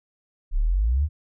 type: exponential sweep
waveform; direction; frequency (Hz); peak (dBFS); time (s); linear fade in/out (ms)
sine; up; 31.39 to 81.3; -18; 0.51-1.09; 50
effects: none